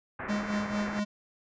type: low-pass noise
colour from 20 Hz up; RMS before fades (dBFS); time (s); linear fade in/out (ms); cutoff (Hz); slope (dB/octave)
white; -38; 0.19-1; 5; 2100; 48
type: tone with tremolo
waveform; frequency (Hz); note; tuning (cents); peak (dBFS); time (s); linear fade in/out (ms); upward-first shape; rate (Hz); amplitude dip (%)
square; 207.4; G#3; -2; -28; 0.28-1.05; 20; sine; 4.4; 60
effects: resampled to 16000 Hz